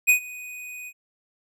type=tone with ADSR envelope; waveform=square; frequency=2489 Hz; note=D#7; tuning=in tune; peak=-13 dBFS; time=0.07-0.93 s; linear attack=24 ms; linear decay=100 ms; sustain=-23 dB; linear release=54 ms; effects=none